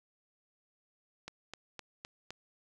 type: click train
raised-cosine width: 0.2 ms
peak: -25 dBFS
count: 5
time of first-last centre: 1.28-2.306 s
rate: 3.9 Hz
effects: none